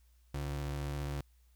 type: ring-modulated tone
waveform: square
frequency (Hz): 103.4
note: G#2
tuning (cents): -7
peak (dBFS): -33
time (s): 0.34-1.21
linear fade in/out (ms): 5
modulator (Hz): 37.3
effects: added 60 Hz sine -62 dBFS peak until 1.55 s + white hiss -75 dBFS RMS until 1.55 s